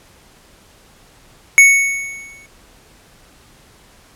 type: tone with exponential decay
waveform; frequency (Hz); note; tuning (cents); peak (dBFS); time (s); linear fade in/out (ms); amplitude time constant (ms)
square; 2217; C#7; 0; -3; 1.58-2.46; 0; 190
effects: pink hiss -48 dBFS RMS until 4.15 s + low-pass 12000 Hz 12 dB/octave